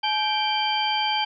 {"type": "harmonic tone with a mistuned harmonic", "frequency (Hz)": 784, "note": "G5", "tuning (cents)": 0, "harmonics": [1, 2, 3, 4, 6], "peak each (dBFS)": [-24, -34, -30, -26, -32], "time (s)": [0.03, 1.25], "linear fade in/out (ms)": 10, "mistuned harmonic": 1, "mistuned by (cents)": 150, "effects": []}